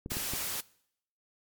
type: clicks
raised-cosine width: 3 ms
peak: -24 dBFS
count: 4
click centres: 0.061 / 0.119 / 0.169 / 0.336 s
type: noise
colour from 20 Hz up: white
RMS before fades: -35 dBFS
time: 0.1-0.61 s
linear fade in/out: 10 ms
effects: noise-tail reverb RT60 0.7 s tail -22 dB re dry + MP3 96 kbps